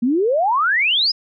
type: exponential sweep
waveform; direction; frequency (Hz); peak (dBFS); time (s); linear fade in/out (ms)
sine; up; 225.7 to 5210; -14; 0.02-1.12; 10
effects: none